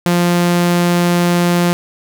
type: tone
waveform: sawtooth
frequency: 174.61 Hz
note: F3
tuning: in tune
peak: -7 dBFS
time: 0.06-1.73 s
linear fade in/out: 0 ms
effects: none